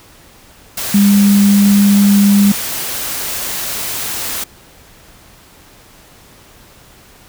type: tone in noise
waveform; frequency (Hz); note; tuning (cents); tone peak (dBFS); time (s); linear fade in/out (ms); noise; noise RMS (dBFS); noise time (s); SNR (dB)
sine; 201.7; G3; +50; -6; 0.94-2.52; 5; white; -21; 0.77-4.44; +12
effects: pink hiss -43 dBFS RMS until 7.28 s